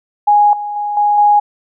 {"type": "tone with level steps", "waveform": "sine", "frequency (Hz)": 828, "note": "G#5", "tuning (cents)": -5, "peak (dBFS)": [-6, -19, -16, -9, -6], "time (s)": [0.27, 1.4], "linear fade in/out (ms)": 10, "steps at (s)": [0.53, 0.76, 0.97, 1.18], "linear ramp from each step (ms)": 2, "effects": []}